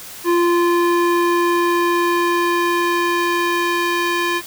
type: tone with band-pass filter sweep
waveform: square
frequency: 346.2 Hz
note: F4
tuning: 15 cents flat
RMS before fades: -17 dBFS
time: 0.24-4.42 s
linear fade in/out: 50 ms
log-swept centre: 740 to 2000 Hz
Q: 0.77
effects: white hiss -35 dBFS RMS until 4.46 s